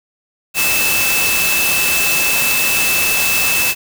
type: tone in noise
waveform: sine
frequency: 2627 Hz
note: E7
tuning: 7 cents flat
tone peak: -16 dBFS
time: 0.54-3.75 s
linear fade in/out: 50 ms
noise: white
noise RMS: -17 dBFS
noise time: 0.54-3.75 s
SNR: -2 dB
effects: none